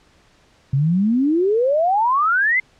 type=exponential sweep; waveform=sine; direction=up; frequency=130 to 2122 Hz; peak=-14 dBFS; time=0.73-2.6 s; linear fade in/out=5 ms; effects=pink hiss -55 dBFS RMS until 2.79 s + low-pass 6000 Hz 12 dB/octave